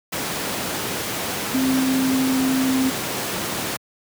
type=tone in noise; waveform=sine; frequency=262.4 Hz; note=C4; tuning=5 cents sharp; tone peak=-17 dBFS; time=1.54-2.9 s; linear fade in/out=10 ms; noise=pink; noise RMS=-25 dBFS; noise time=0.12-3.77 s; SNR=+5 dB; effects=high-pass 150 Hz 12 dB/octave